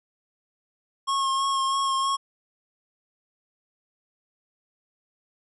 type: tone with vibrato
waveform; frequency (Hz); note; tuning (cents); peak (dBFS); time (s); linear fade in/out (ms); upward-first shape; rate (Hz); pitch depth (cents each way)
square; 1084; C#6; -39; -23; 1.07-2.17; 20; sine; 3.1; 19
effects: resampled to 24000 Hz